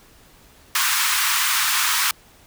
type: high-pass noise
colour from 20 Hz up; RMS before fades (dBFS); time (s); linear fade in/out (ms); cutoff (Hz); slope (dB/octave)
pink; -20; 0.75-2.11; 2; 1000; 48
effects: pink hiss -51 dBFS RMS until 2.46 s